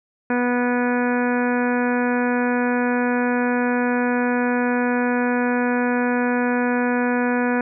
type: harmonic tone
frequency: 245.1 Hz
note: B3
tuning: 13 cents flat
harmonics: 1 / 2 / 3 / 4 / 5 / 6 / 7 / 8 / 9 / 10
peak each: -20 / -24 / -29 / -29 / -37 / -28 / -30 / -39 / -38 / -37 dBFS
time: 0.3-7.61 s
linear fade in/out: 2 ms
effects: none